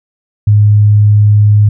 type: tone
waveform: sine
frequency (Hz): 104.5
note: G#2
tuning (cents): +11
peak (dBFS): -3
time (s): 0.47-1.69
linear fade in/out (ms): 5
effects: none